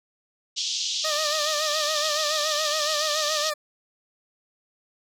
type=band-pass noise; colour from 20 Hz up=pink; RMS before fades=-28 dBFS; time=0.56-3.51 s; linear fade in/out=20 ms; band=3100 to 6600 Hz; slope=48 dB/octave
type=tone with vibrato; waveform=20% pulse; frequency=608 Hz; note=D#5; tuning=40 cents flat; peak=-21 dBFS; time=1.04-3.54 s; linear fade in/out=10 ms; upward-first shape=sine; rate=7.1 Hz; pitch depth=62 cents each way
effects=none